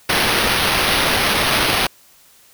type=noise with sample-and-hold; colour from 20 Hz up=white; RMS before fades=-17 dBFS; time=0.09-1.87 s; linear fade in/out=5 ms; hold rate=7350 Hz; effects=white hiss -50 dBFS RMS until 2.53 s